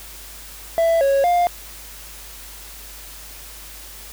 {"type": "tone with pitch steps", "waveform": "triangle", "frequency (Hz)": [664, 551, 703], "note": ["E5", "C#5", "F5"], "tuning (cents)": [12, -11, 11], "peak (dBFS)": -12, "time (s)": [0.78, 1.47], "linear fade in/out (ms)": 0, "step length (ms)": 230, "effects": ["added 50 Hz sine -42 dBFS peak until 4.12 s", "white hiss -39 dBFS RMS until 4.12 s"]}